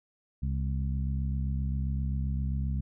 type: harmonic tone with a mistuned harmonic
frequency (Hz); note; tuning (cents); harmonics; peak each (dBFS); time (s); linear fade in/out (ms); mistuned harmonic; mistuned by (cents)
67.6; C#2; -43; 1 / 2 / 3 / 4; -29 / -33 / -38 / -49; 0.42-2.81; 10; 4; -40
effects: none